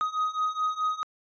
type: beating tone pair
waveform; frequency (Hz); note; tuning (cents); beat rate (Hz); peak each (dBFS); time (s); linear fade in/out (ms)
triangle; 1251 / 1255.7; D#6 / D#6; +9 / +15; 4.7; -28 / -26; 0.01-1.03; 0
effects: resampled to 16000 Hz